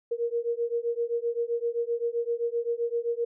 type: beating tone pair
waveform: sine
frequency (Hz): 466.2 / 473.9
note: A#4 / A#4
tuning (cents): 0 / +28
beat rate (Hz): 7.7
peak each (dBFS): -29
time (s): 0.11-3.25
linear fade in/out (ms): 10
effects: none